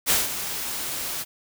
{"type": "noise with ADSR envelope", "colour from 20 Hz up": "white", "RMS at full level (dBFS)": -19, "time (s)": [0.06, 1.25], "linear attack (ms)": 42, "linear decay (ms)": 180, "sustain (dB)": -11, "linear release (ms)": 36, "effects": []}